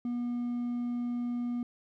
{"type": "tone with hard clipping", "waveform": "triangle", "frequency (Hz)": 241.6, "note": "B3", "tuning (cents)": -38, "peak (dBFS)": -31, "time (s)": [0.05, 1.63], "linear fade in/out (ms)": 2, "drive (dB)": 5, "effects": []}